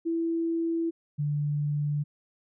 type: tone pair in turn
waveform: sine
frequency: 331.6 / 146.9 Hz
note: E4 / D3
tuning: +10 / +1 cents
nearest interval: octave + major second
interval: 1409 cents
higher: first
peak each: -25 dBFS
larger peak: neither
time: 0.05-0.91 / 1.18-2.04 s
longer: neither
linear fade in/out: 20 ms
effects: none